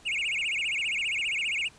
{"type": "tone with vibrato", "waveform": "triangle", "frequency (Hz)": 2489, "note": "D#7", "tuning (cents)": 0, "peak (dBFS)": -25, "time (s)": [0.05, 1.69], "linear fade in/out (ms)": 20, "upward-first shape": "sine", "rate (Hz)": 15, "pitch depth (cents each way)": 260, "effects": ["pink hiss -55 dBFS RMS until 1.78 s", "resampled to 22050 Hz"]}